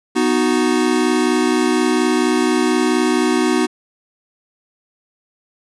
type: chord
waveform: square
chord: B major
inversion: none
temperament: equal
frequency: 246.9 / 311.1 / 370 Hz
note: B3 / D#4 / F#4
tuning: 0 / 0 / 0 cents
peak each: -19 dBFS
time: 0.15-3.67 s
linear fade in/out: 20 ms
effects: resampled to 24000 Hz